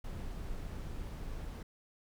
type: noise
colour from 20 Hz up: brown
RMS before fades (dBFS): -41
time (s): 0.04-1.63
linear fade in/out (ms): 5
effects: none